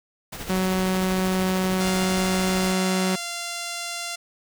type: noise with tremolo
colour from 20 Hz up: pink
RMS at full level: -33 dBFS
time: 0.32-2.73 s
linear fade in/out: 10 ms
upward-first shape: sine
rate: 13 Hz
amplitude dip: 45%
type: tone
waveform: sawtooth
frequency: 186.7 Hz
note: F#3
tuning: 16 cents sharp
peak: -17 dBFS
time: 0.49-3.16 s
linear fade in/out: 10 ms
type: tone with pitch glide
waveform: 5% pulse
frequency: 698.5 to 690.9 Hz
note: F5 to F5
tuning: 0 to -19 cents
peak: -17 dBFS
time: 1.8-4.16 s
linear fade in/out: 10 ms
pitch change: -19 cents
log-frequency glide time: 1.99-2.91 s
effects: none